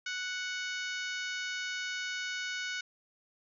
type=harmonic tone; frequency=740 Hz; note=F#5; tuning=in tune; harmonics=2 / 3 / 4 / 5 / 6 / 7 / 8 / 9; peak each=-37 / -41 / -43 / -45 / -47 / -48 / -49 / -50 dBFS; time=0.06-2.81 s; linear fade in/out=5 ms; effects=none